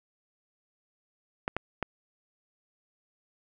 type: clicks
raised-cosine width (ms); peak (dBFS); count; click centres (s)
0.5; -14; 3; 1.479 / 1.566 / 1.827
effects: none